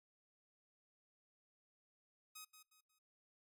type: tone with echo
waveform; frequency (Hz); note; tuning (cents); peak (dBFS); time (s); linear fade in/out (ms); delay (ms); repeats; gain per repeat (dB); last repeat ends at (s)
5% pulse; 1260; D#6; +21; -39; 2.35-2.45; 10; 180; 3; -9; 2.99
effects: noise-tail reverb RT60 0.4 s tail -26 dB re dry + MP3 96 kbps